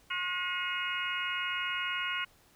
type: harmonic tone with a mistuned harmonic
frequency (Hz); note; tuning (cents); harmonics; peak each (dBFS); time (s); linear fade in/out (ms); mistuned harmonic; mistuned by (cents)
360; F#4; -47; 3 / 4 / 5 / 6 / 7 / 8; -39 / -36 / -43 / -38 / -40 / -37; 0.1-2.25; 10; 5; +99
effects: pink hiss -63 dBFS RMS until 2.55 s